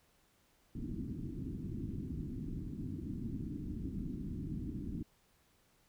white low-pass noise, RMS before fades -41 dBFS, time 0.75-5.03 s, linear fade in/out 5 ms, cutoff 310 Hz, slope 48 dB/octave, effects pink hiss -71 dBFS RMS until 5.88 s

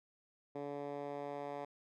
10% pulse tone with band-pass filter sweep, 143.3 Hz, D3, 42 cents flat, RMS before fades -43 dBFS, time 0.55-1.65 s, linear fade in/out 5 ms, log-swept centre 430 to 720 Hz, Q 1.1, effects none

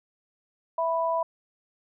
sine tone pair together, 659.3 / 987.8 Hz, E5 / B5, 0 / 0 cents, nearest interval perfect fifth, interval 700 cents, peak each -26 dBFS, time 0.78-1.23 s, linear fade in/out 5 ms, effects none

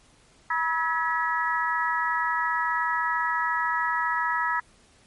harmonic tone with a mistuned harmonic, 322.9 Hz, E4, 36 cents flat, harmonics 3 / 4 / 5 / 6, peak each -27 / -28 / -29 / -30 dBFS, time 0.5-4.6 s, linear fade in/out 5 ms, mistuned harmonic 5, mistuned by +67 cents, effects pink hiss -58 dBFS RMS until 5.06 s + MP3 48 kbps

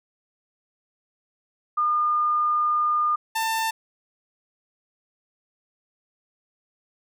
sine / sawtooth tone pair in turn, 1213 / 893.7 Hz, D#6 / A5, -44 / +27 cents, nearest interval perfect fourth, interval 529 cents, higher first, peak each -19 dBFS, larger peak neither, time 1.77-3.16 / 3.35-3.71 s, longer first, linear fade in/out 10 ms, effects none

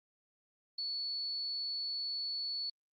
sine tone, 4429 Hz, C#8, 2 cents flat, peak -35 dBFS, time 0.78-2.7 s, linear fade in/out 5 ms, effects Opus 32 kbps

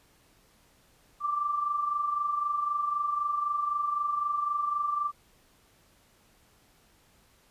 sine tone with amplitude modulation, 1174.7 Hz, D6, in tune, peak -24 dBFS, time 1.2-5.12 s, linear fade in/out 50 ms, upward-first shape sine, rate 23.9 Hz, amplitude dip 55%, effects pink hiss -63 dBFS RMS until 7.5 s + resampled to 32000 Hz

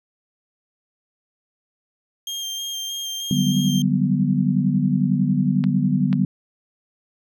30% pulse tone with vibrato, 3198 Hz, G7, 34 cents sharp, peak -24 dBFS, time 2.27-3.82 s, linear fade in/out 2 ms, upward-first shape square, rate 3.2 Hz, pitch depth 12 cents each way
sine chord, G major seventh, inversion second, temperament equal, 146.83 / 185 / 196 / 246.9 Hz, D3 / F#3 / G3 / B3, 0 / 0 / 0 / 0 cents, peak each -22 dBFS, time 3.31-6.25 s, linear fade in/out 2 ms
clicks, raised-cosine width 0.3 ms, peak -16 dBFS, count 2, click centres 5.64 / 6.129 s
effects none

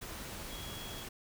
sine tone in noise, 3324 Hz, G#7, 1 cent sharp, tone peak -48 dBFS, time 0.5-1.04 s, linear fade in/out 10 ms, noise pink, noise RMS -44 dBFS, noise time 0.01-1.09 s, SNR -7 dB, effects none

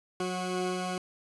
20% pulse tone pair together, 182.1 / 366.3 Hz, F#3 / F#4, -27 / -17 cents, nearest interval octave, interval 1210 cents, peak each -28 dBFS, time 0.2-0.98 s, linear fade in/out 2 ms, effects resampled to 24000 Hz

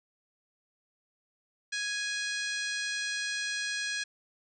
harmonic tone, 830.6 Hz, G#5, in tune, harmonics 2 / 3 / 4 / 5 / 6 / 7 / 8 / 9 / 10, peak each -34 / -39 / -41 / -39 / -44 / -42 / -48 / -49 / -47 dBFS, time 1.72-4.04 s, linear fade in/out 10 ms, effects none

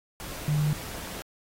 sine tone in noise, 150 Hz, D3, 37 cents sharp, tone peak -22 dBFS, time 0.48-0.73 s, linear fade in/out 0 ms, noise pink, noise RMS -39 dBFS, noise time 0.2-1.22 s, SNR +14 dB, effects AAC 48 kbps

